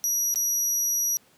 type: tone with dropouts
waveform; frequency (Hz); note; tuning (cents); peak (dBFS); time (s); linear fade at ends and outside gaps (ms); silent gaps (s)
35% pulse; 5800; F#8; -35; -20; 0.04-1.17; 0; 0.341-0.358
effects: pink hiss -59 dBFS RMS until 1.37 s + high-pass 150 Hz 12 dB/octave